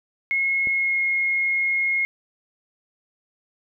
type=tone with pitch glide; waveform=sine; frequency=2168 to 2154 Hz; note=C#7 to C7; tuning=-39 to +50 cents; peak=-19 dBFS; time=0.31-2.05 s; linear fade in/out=0 ms; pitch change=-11 cents; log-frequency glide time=0.69-0.99 s
type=click; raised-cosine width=2 ms; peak=-24 dBFS; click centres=0.672 s
effects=none